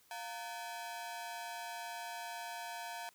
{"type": "ring-modulated tone", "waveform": "sawtooth", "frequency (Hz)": 811, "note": "G#5", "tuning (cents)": -41, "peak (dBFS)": -35, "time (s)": [0.11, 3.09], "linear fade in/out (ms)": 0, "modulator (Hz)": 109, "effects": ["white hiss -67 dBFS RMS until 3.14 s"]}